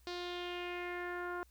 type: tone with low-pass filter sweep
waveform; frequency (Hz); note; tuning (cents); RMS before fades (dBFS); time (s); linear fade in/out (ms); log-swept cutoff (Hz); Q
sawtooth; 353.6; F4; +22; -41; 0.07-1.43; 0; 4500 to 1300; 3.4
effects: added 60 Hz sine -62 dBFS peak until 1.5 s + white hiss -71 dBFS RMS until 1.5 s